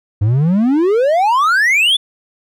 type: exponential sweep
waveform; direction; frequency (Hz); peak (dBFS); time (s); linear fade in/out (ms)
triangle; up; 98 to 3546; -8; 0.21-1.97; 10
effects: none